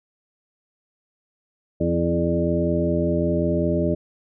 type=harmonic tone with a mistuned harmonic; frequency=85.2 Hz; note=F2; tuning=42 cents flat; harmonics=1 / 2 / 3 / 4 / 5 / 7; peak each=-27 / -24 / -27 / -25 / -28 / -25 dBFS; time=1.8-3.95 s; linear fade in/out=10 ms; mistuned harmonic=4; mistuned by=-22 cents; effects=none